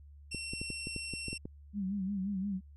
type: tone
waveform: 20% pulse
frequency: 2718 Hz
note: F7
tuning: 48 cents flat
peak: -34 dBFS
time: 0.31-1.38 s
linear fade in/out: 10 ms
type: clicks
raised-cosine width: 3 ms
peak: -27 dBFS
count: 10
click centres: 0.347 / 0.535 / 0.615 / 0.703 / 0.871 / 0.963 / 1.137 / 1.283 / 1.33 / 1.455 s
type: tone with vibrato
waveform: sine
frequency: 195.5 Hz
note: G3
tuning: 4 cents flat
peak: -32 dBFS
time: 1.73-2.61 s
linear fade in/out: 50 ms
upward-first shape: sine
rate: 5.7 Hz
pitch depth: 88 cents each way
effects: added 72 Hz sine -51 dBFS peak until 2.76 s + resampled to 32000 Hz